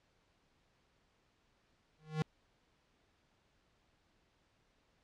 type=tone with exponential growth; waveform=square; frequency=155.56 Hz; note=D#3; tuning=in tune; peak=-29 dBFS; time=1.99-2.22 s; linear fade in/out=0 ms; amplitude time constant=48 ms; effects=pink hiss -74 dBFS RMS until 5.03 s + low-pass 5000 Hz 12 dB/octave